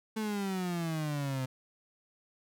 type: exponential sweep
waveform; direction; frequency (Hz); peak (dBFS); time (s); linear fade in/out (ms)
35% pulse; down; 221.3 to 128.2; -30; 0.16-1.46; 10
effects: none